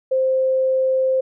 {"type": "tone", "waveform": "sine", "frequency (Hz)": 523.3, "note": "C5", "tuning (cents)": 0, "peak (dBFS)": -15, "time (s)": [0.11, 1.21], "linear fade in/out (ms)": 10, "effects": []}